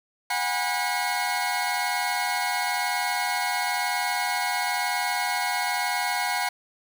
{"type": "tone cluster", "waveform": "30% pulse", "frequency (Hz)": [729, 810, 975, 2179], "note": ["F#5", "G#5", "B5", "C#7"], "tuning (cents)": [-26, -43, -23, -30], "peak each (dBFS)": [-27, -27, -28, -27], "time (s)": [0.3, 6.49], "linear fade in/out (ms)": 5, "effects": []}